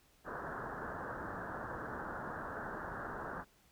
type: low-pass noise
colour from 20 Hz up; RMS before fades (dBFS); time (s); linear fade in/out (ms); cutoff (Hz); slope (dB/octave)
white; -43; 0.24-3.45; 50; 1700; 96
effects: pink hiss -68 dBFS RMS until 3.71 s